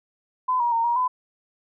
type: tone with pitch steps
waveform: sine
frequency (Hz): 1014 / 952 / 919 / 948 / 1008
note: B5 / A#5 / A#5 / A#5 / B5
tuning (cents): +45 / +36 / -25 / +29 / +35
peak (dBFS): -19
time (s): 0.48-1.08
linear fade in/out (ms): 10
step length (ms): 120
effects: none